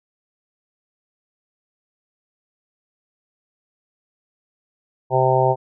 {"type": "harmonic tone", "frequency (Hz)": 130, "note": "C3", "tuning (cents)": -11, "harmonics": [1, 3, 4, 5, 6, 7], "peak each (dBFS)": [-21, -21, -21, -21, -21, -21], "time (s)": [5.1, 5.56], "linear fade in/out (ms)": 50, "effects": []}